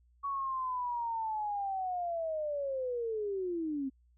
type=linear sweep; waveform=sine; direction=down; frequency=1127 to 260 Hz; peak=-32 dBFS; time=0.23-3.9 s; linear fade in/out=20 ms; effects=added 60 Hz sine -63 dBFS peak until 4.17 s